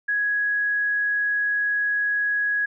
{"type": "tone", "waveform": "sine", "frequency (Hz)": 1667, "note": "G#6", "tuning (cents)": 6, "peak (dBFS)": -20, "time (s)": [0.08, 2.66], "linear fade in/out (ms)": 10, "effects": []}